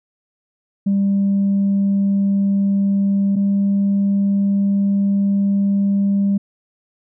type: tone pair in turn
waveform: sine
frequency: 198 / 198.93 Hz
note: G3 / G3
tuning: +18 / +26 cents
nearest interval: unison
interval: 8 cents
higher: second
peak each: -12 dBFS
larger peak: neither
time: 0.86-3.36 / 3.36-6.38 s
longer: second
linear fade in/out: 10 ms
effects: tanh soft clip ceiling -11 dBFS

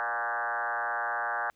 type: tone with frequency modulation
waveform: sine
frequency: 1174.7 Hz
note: D6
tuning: in tune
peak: -28 dBFS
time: 0-1.5 s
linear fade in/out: 0 ms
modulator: 116 Hz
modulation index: 4.4
effects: pink hiss -72 dBFS RMS until 1.55 s

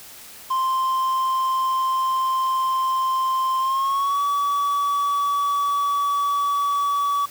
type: tone with pitch glide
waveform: triangle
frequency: 1046.5 to 1141.2 Hz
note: C6 to C#6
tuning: 0 to +50 cents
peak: -17 dBFS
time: 0.5-7.26 s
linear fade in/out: 10 ms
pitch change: +150 cents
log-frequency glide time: 3.6-4.22 s
effects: white hiss -42 dBFS RMS until 7.3 s

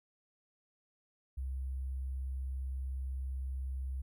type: tone with sample-and-hold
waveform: sine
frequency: 65.7 Hz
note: C2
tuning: 8 cents sharp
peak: -35 dBFS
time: 1.37-4.02 s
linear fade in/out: 10 ms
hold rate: 11025 Hz
effects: none

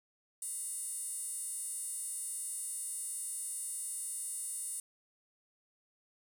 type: tone with high-pass filter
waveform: square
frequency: 408.6 Hz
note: G#4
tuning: 28 cents flat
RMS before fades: -40 dBFS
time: 0.42-4.8 s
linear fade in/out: 2 ms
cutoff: 9100 Hz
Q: 9.7
effects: 12-bit

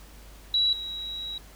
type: tone pair in turn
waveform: sine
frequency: 3909 / 3869 Hz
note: B7 / B7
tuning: -19 / -36 cents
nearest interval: unison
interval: 17 cents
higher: first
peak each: -20 / -32 dBFS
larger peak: first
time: 0.54-0.73 / 0.73-1.38 s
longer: second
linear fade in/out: 2 ms
effects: added 50 Hz sine -47 dBFS peak until 1.55 s + pink hiss -52 dBFS RMS until 1.55 s

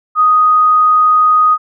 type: tone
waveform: sine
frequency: 1246 Hz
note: D#6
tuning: 2 cents sharp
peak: -6 dBFS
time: 0.15-1.58 s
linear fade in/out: 50 ms
effects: none

